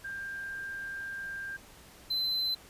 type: tone pair in turn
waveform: sine / triangle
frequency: 1591 / 4057 Hz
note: G6 / B7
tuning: +25 / +46 cents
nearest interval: octave + major third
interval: 1621 cents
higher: second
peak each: -36 / -27 dBFS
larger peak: second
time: 0.04-1.57 / 2.1-2.55 s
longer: first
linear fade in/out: 10 ms
effects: pink hiss -54 dBFS RMS until 2.69 s + resampled to 32000 Hz